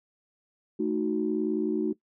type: chord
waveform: sine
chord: D# diminished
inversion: second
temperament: equal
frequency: 220 / 311.1 / 370 Hz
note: A3 / D#4 / F#4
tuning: 0 / 0 / 0 cents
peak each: -30 / -28 / -28 dBFS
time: 0.79-1.93 s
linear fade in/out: 10 ms
effects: noise-tail reverb RT60 0.1 s tail -19 dB re dry + tanh soft clip ceiling -15 dBFS